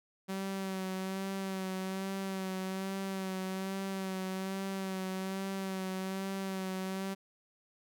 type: tone with vibrato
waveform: sawtooth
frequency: 190.9 Hz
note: G3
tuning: 46 cents flat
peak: -31 dBFS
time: 0.28-7.15 s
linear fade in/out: 20 ms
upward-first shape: sine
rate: 1.2 Hz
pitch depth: 28 cents each way
effects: none